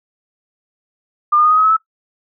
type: tone with pitch steps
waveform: sine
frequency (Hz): 1200 / 1217.5 / 1235.2 / 1253.1 / 1271.4 / 1289.8 / 1308.6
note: D6 / D#6 / D#6 / D#6 / D#6 / E6 / E6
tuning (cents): +37 / -38 / -13 / +12 / +37 / -38 / -13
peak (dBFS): -9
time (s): 1.32-1.768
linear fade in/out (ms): 10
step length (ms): 64
effects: noise-tail reverb RT60 0.1 s tail -18 dB re dry